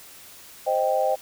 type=chord; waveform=sine; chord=C minor; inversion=none; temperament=equal; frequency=523.3 / 622.3 / 784 Hz; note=C5 / Eb5 / G5; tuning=0 / 0 / 0 cents; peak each=-24 dBFS; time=0.66-1.16 s; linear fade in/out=20 ms; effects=white hiss -46 dBFS RMS until 1.21 s